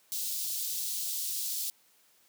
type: high-pass noise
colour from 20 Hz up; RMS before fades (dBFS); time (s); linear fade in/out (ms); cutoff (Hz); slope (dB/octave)
white; -34; 0.12-1.7; 0; 3700; 24
effects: white hiss -65 dBFS RMS until 2.28 s + high-pass 150 Hz 12 dB/octave